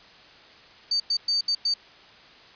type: tone bursts at uneven times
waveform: sine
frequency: 4600 Hz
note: D8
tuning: 37 cents flat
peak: -20 dBFS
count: 5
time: 0.91-1 / 1.1-1.17 / 1.28-1.41 / 1.48-1.55 / 1.65-1.74 s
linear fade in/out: 5 ms
effects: white hiss -50 dBFS RMS until 2.55 s + resampled to 11025 Hz